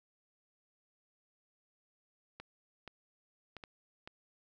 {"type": "clicks", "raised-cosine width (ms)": 0.3, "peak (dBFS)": -30, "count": 5, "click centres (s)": [2.4, 2.877, 3.567, 3.638, 4.075], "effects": []}